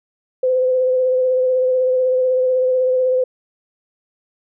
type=tone with vibrato; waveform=sine; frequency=511 Hz; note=C5; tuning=41 cents flat; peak=-13 dBFS; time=0.43-3.24 s; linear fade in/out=5 ms; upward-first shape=sine; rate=16 Hz; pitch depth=21 cents each way; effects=none